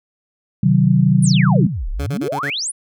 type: chord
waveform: sine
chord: C diminished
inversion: none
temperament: equal with one note detuned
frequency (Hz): 130.81 / 155.56 / 187.8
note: C3 / Eb3 / Gb3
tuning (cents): 0 / 0 / +26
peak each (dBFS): -15 / -15 / -14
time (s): 0.63-1.67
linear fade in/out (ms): 5
type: exponential two-way sweep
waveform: sine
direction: down then up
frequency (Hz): 10840 to 30.37 to 10840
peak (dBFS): -20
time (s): 1.22-2.72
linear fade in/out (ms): 20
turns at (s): 1.9
type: tone bursts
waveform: 15% pulse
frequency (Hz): 141.7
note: C#3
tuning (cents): +38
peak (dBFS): -18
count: 5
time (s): 1.99-2.504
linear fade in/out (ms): 10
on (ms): 78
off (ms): 31
effects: none